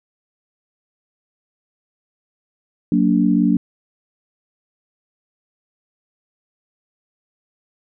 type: chord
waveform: sine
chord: Gb augmented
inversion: none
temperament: just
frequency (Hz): 185 / 231.2 / 289.1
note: Gb3 / Bb3 / D4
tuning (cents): 0 / -14 / -27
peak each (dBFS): -17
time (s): 2.92-3.57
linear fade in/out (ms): 2
effects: none